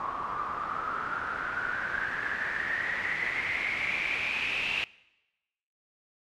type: noise with low-pass filter sweep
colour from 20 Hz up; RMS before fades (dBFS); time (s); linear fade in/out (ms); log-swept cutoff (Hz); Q
white; -32; 0-4.84; 0; 1100 to 2700; 9.5
effects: noise-tail reverb RT60 1.0 s tail -22 dB re dry